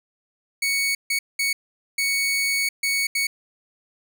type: tone bursts at uneven times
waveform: sawtooth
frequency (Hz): 2226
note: C#7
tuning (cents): +7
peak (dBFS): -17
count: 6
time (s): 0.62-0.95 / 1.1-1.19 / 1.39-1.53 / 1.98-2.69 / 2.83-3.07 / 3.15-3.27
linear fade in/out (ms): 5
effects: none